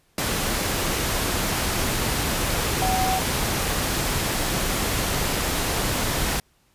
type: tone in noise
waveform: sine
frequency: 752 Hz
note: F#5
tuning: 28 cents sharp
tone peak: -22 dBFS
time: 2.82-3.19 s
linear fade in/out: 2 ms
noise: pink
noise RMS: -24 dBFS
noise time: 0.18-6.4 s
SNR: -1 dB
effects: pink hiss -63 dBFS RMS until 6.74 s + resampled to 32000 Hz